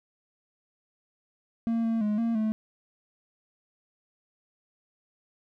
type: tone with pitch steps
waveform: triangle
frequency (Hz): 229.4 / 226.9 / 210.1 / 230.4 / 217.4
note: A#3 / A#3 / G#3 / A#3 / A3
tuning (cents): -28 / -47 / +20 / -20 / -21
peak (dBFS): -22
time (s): 1.67-2.52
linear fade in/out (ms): 0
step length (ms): 170
effects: none